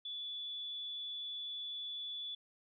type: tone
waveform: sine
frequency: 3448 Hz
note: A7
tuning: 36 cents flat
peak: -40 dBFS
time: 0.05-2.35 s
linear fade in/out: 5 ms
effects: none